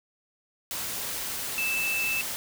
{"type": "tone in noise", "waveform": "sine", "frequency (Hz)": 2637, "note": "E7", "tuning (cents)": 0, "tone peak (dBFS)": -26, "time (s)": [1.58, 2.21], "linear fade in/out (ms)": 0, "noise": "white", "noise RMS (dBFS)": -33, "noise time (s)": [0.71, 2.36], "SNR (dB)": 4, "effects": []}